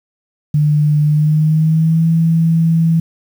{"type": "tone with pitch glide", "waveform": "sine", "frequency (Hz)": [149.6, 164.09], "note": ["D3", "E3"], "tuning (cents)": [32, -8], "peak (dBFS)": -9, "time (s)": [0.54, 3], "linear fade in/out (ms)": 5, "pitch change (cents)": 160, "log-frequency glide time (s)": [1.06, 2.06], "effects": ["7-bit"]}